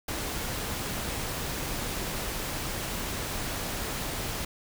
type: noise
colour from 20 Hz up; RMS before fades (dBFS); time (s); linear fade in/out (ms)
pink; -33; 0.08-4.45; 5
effects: none